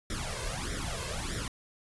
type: noise with flanger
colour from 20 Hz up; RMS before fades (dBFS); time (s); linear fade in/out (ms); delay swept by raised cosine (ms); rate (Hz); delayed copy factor
pink; -35; 0.1-1.48; 2; 0.54 to 1.94; 1.6; +0.8
effects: resampled to 24000 Hz